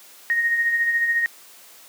sine tone with tremolo, 1864.7 Hz, A#6, in tune, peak -16 dBFS, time 0.3-1.26 s, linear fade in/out 0 ms, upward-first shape sine, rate 14 Hz, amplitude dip 45%, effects white hiss -47 dBFS RMS until 1.88 s + high-pass 300 Hz 12 dB/octave

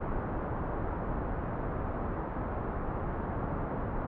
pink low-pass noise, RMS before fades -34 dBFS, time 0-4.07 s, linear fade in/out 20 ms, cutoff 1300 Hz, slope 24 dB/octave, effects none

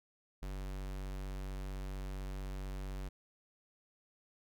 square tone, 47.83 Hz, G1, 42 cents flat, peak -40 dBFS, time 0.42-3.09 s, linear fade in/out 10 ms, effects none

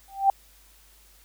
sine tone with exponential growth, 784 Hz, G5, in tune, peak -12 dBFS, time 0.08-0.3 s, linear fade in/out 2 ms, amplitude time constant 47 ms, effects added 50 Hz sine -57 dBFS peak until 1.24 s + white hiss -57 dBFS RMS until 1.24 s

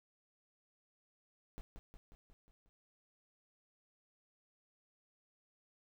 brown noise with echo, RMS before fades -45 dBFS, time 1.58-1.61 s, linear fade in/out 0 ms, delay 180 ms, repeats 6, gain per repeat -4 dB, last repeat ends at 2.69 s, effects none

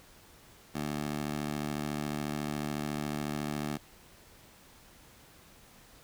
15% pulse tone with high-pass filter, 74 Hz, D2, 14 cents sharp, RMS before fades -35 dBFS, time 0.74-3.78 s, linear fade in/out 20 ms, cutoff 190 Hz, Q 0.92, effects pink hiss -57 dBFS RMS until 6.03 s

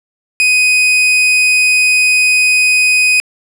40% pulse tone, 2500 Hz, D#7, 8 cents sharp, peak -7 dBFS, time 0.4-3.2 s, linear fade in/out 0 ms, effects low-pass 12000 Hz 12 dB/octave

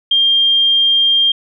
sine tone, 3200 Hz, G7, 35 cents sharp, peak -9 dBFS, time 0.11-1.32 s, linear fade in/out 5 ms, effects none

